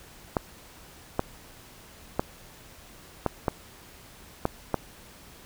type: clicks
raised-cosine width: 1 ms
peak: -9 dBFS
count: 7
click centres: 0.368 / 1.194 / 2.195 / 3.263 / 3.482 / 4.454 / 4.743 s
effects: pink hiss -50 dBFS RMS until 5.45 s